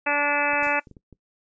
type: harmonic tone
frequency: 290 Hz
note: D4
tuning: 22 cents flat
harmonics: 1 / 2 / 3 / 4 / 5 / 6 / 7 / 8 / 9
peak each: -33 / -28 / -27 / -32 / -28 / -29 / -30 / -31 / -27 dBFS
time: 0.06-0.8 s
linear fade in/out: 10 ms
type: clicks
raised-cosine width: 3 ms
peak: -33 dBFS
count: 7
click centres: 0.534 / 0.627 / 0.669 / 0.872 / 0.913 / 0.968 / 1.127 s
type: noise with exponential decay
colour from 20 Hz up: violet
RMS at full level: -36 dBFS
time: 0.63-0.94 s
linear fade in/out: 2 ms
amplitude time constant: 66 ms
effects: noise-tail reverb RT60 0.1 s tail -19 dB re dry + resampled to 16000 Hz